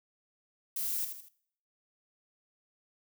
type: noise with echo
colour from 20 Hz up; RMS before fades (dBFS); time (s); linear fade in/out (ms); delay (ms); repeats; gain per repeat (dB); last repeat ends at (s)
violet; -34; 0.76-1.05; 5; 79; 3; -7; 1.287
effects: noise-tail reverb RT60 0.6 s tail -19 dB re dry